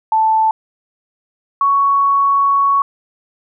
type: tone pair in turn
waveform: sine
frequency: 880 / 1114.5 Hz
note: A5 / C#6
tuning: 0 / +9 cents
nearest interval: major third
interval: 409 cents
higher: second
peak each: -10 dBFS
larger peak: neither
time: 0.12-0.51 / 1.61-2.82 s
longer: second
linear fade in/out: 2 ms
effects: none